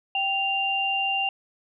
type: tone pair together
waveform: sine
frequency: 781 / 2786 Hz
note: G5 / F7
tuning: -7 / -5 cents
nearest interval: octave + minor seventh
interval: 2202 cents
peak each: -27 / -24 dBFS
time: 0.15-1.29 s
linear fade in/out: 2 ms
effects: none